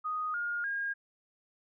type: tone with pitch steps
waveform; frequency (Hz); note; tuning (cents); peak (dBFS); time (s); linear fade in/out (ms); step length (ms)
sine; 1244.5 / 1421.3 / 1623.3; D#6 / F6 / G#6; 0 / +30 / -40; -31; 0.04-0.94; 20; 300
effects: none